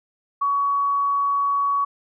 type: tone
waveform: sine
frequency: 1125 Hz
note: C#6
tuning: 25 cents sharp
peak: -18 dBFS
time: 0.41-1.85 s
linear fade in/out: 10 ms
effects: none